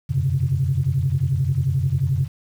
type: tone cluster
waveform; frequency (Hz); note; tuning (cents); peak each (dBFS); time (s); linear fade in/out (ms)
sine; 85.5 / 94.1 / 129 / 140.3; F2 / F#2 / C3 / C#3; -36 / +30 / -24 / +21; -28 / -25 / -21 / -21; 0.09-2.28; 20
effects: tanh soft clip ceiling -9 dBFS + 8-bit